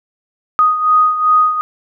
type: beating tone pair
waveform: sine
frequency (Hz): 1244.5 / 1247.1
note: D#6 / D#6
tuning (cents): 0 / +4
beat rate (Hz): 2.6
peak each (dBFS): -10 / -16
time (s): 0.59-1.61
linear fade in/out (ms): 0
effects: none